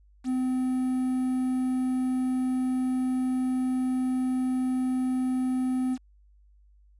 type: tone with quantisation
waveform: triangle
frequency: 256.2 Hz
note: C4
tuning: 36 cents flat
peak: -22 dBFS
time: 0.24-5.98 s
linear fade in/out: 50 ms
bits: 8
effects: added 50 Hz sine -55 dBFS peak until 6.99 s + resampled to 24000 Hz